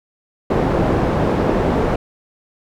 white low-pass noise, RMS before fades -17 dBFS, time 0.5-1.96 s, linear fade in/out 5 ms, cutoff 530 Hz, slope 12 dB/octave, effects none

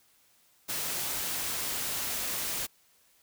white noise, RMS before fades -33 dBFS, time 0.68-2.67 s, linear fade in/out 20 ms, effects white hiss -65 dBFS RMS until 3.22 s

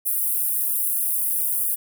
pink high-pass noise, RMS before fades -23 dBFS, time 0.05-1.76 s, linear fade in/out 20 ms, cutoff 9900 Hz, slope 48 dB/octave, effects none

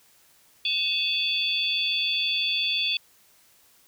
sine tone cluster, 2561 / 2728 / 3447 / 4546 Hz, D#7 / F7 / A7 / C#8, +49 / -41 / -36 / +43 cents, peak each -30 / -33 / -25 / -30 dBFS, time 0.65-2.97 s, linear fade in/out 2 ms, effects white hiss -59 dBFS RMS until 3.87 s

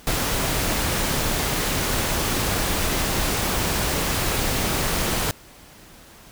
pink noise, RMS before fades -23 dBFS, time 0.07-5.31 s, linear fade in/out 0 ms, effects pink hiss -47 dBFS RMS until 6.31 s

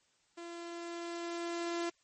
sawtooth tone with level ramp, 341.3 Hz, F4, 40 cents flat, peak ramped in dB -40 to -29 dBFS, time 0.37-1.9 s, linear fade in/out 10 ms, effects white hiss -72 dBFS RMS until 2.03 s + MP3 32 kbps

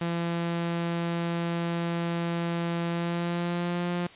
sawtooth tone with pitch glide, 169.9 to 175.49 Hz, F3 to F3, -47 to +9 cents, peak -23 dBFS, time 0.01-4.07 s, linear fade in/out 5 ms, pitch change +56 cents, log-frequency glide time 2.88-3.89 s, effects white hiss -49 dBFS RMS until 4.15 s + resampled to 8000 Hz

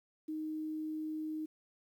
sine tone with quantisation, 311.1 Hz, D#4, in tune, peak -36 dBFS, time 0.28-1.46 s, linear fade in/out 10 ms, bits 11, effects none

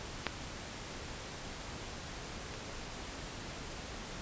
clicks, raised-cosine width 0.3 ms, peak -14 / -27 dBFS, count 2, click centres 0.267 / 2.539 s, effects pink hiss -44 dBFS RMS until 4.21 s + resampled to 16000 Hz

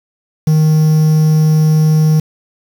triangle tone with quantisation, 155.56 Hz, D#3, in tune, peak -5 dBFS, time 0.47-2.2 s, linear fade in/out 5 ms, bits 5, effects none

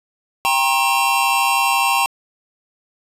square tone cluster, 791 / 941 / 1073 / 2699 Hz, G5 / A#5 / C6 / E7, +15 / +16 / +43 / +40 cents, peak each -21 dBFS, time 0.45-2.06 s, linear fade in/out 0 ms, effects resampled to 32000 Hz + 8-bit

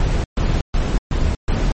brown noise bursts, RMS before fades -17 dBFS, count 5, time 0-1.72 s, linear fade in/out 2 ms, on 240 ms, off 130 ms, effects MP3 32 kbps

